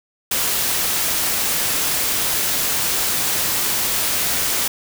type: noise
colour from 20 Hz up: white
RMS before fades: -20 dBFS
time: 0.31-4.68 s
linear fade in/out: 5 ms
effects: none